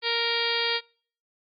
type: harmonic tone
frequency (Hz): 466.5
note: A#4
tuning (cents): +1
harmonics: 1 / 2 / 3 / 4 / 5 / 6 / 7 / 8 / 9 / 10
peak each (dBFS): -31 / -34 / -36 / -32 / -32 / -35 / -31 / -32 / -34 / -31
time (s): 0.02-0.81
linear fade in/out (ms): 50
effects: noise-tail reverb RT60 0.5 s tail -26 dB re dry + MP3 48 kbps